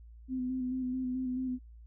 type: tone with vibrato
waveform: sine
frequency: 255.3 Hz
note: C4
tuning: 42 cents flat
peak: -31 dBFS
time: 0.28-1.59 s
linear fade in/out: 50 ms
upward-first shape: square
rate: 4.6 Hz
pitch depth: 23 cents each way
effects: noise-tail reverb RT60 0.1 s tail -24 dB re dry + added 57 Hz sine -49 dBFS peak until 1.86 s